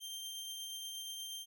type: tone with tremolo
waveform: sawtooth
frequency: 3158 Hz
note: G7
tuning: 12 cents sharp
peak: -38 dBFS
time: 0-1.46 s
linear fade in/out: 50 ms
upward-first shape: triangle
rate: 8.4 Hz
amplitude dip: 25%
effects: none